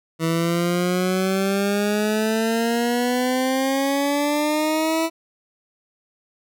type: exponential sweep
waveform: 20% pulse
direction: up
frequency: 162.2 to 329.1 Hz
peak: -14 dBFS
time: 0.19-5.1 s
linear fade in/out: 50 ms
effects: none